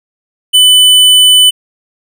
square tone, 3000 Hz, F#7, 23 cents sharp, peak -3 dBFS, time 0.53-1.51 s, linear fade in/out 20 ms, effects none

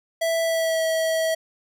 square tone with pitch glide, 659.3 to 646.5 Hz, E5 to E5, 0 to -34 cents, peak -21 dBFS, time 0.21-1.35 s, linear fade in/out 10 ms, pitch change -34 cents, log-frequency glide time 0.42-0.84 s, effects none

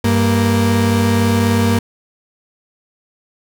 35% pulse tone pair together, 98 / 233.1 Hz, G2 / A#3, 0 / 0 cents, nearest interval octave + minor third, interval 1500 cents, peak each -13 dBFS, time 0.04-1.79 s, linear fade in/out 5 ms, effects none

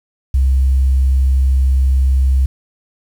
sine tone, 66.2 Hz, C2, 21 cents sharp, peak -8 dBFS, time 0.34-2.46 s, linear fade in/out 5 ms, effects tanh soft clip ceiling -6 dBFS + 7-bit

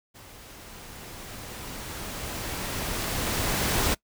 pink noise with level ramp, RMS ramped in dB -48 to -24 dBFS, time 0.14-3.95 s, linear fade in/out 20 ms, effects noise-tail reverb RT60 0.1 s tail -22 dB re dry

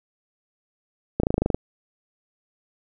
slowing click train, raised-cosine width 2 ms, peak -7 dBFS, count 10, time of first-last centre 1.2-1.545 s, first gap 34 ms, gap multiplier 1.03, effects none

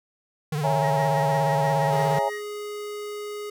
square tone with vibrato, 150 Hz, D3, 37 cents sharp, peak -25 dBFS, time 0.52-2.19 s, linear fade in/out 5 ms, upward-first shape sine, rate 17 Hz, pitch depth 91 cents each way
sine chord, A# half-diminished seventh, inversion first, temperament equal with one note detuned, 554.4 / 659.3 / 826.8 / 932.3 Hz, C#5 / E5 / G#5 / A#5, 0 / 0 / -8 / 0 cents, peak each -26 / -29 / -25 / -28 dBFS, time 0.63-2.3 s, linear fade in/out 20 ms
triangle tone with tremolo, 1888 Hz, A#6, 22 cents sharp, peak -31 dBFS, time 0.82-2.43 s, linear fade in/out 20 ms, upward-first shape sine, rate 6.1 Hz, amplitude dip 90%
square tone, 416.2 Hz, G#4, 4 cents sharp, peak -32 dBFS, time 1.92-3.5 s, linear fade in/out 5 ms
effects none

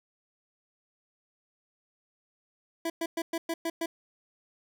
25% pulse tone bursts, 331.4 Hz, E4, 9 cents sharp, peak -25 dBFS, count 7, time 2.85-3.86 s, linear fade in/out 5 ms, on 50 ms, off 110 ms, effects none

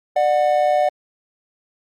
triangle tone pair together, 596.1 / 735 Hz, D5 / F#5, +26 / -12 cents, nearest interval major third, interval 362 cents, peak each -15 dBFS, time 0.16-0.89 s, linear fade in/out 5 ms, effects Opus 48 kbps

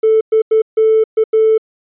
triangle tone bursts at uneven times, 440 Hz, A4, in tune, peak -4 dBFS, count 6, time 0.03-0.21 / 0.32-0.42 / 0.51-0.62 / 0.77-1.04 / 1.17-1.24 / 1.33-1.58 s, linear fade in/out 10 ms, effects tanh soft clip ceiling -5 dBFS + resampled to 8000 Hz

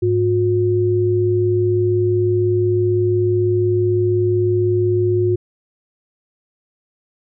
sine tone pair together, 105 / 359.1 Hz, G#2 / F4, +19 / +48 cents, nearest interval octave + major sixth, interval 2129 cents, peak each -18 / -15 dBFS, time 0.02-5.36 s, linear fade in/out 10 ms, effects none

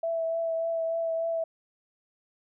sine tone with vibrato, 659.3 Hz, E5, in tune, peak -26 dBFS, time 0.03-1.44 s, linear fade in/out 5 ms, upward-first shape triangle, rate 3.4 Hz, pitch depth 19 cents each way, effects none

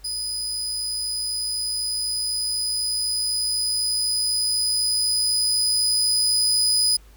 30% pulse tone with level ramp, 4978 Hz, D#8, in tune, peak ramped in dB -23 to -14 dBFS, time 0.04-6.97 s, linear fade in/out 10 ms, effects added 51 Hz sine -46 dBFS peak until 7.16 s + pink hiss -56 dBFS RMS until 7.16 s

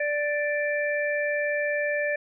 harmonic tone, 587.3 Hz, D5, in tune, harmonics 1 / 3 / 4, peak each -26 / -28 / -33 dBFS, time 0-2.16 s, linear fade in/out 5 ms, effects none

